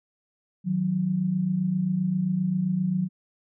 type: tone pair together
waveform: sine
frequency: 157.41 / 185 Hz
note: D#3 / F#3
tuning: +20 / 0 cents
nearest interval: minor third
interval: 280 cents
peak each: -29 / -23 dBFS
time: 0.64-3.09 s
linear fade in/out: 50 ms
effects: none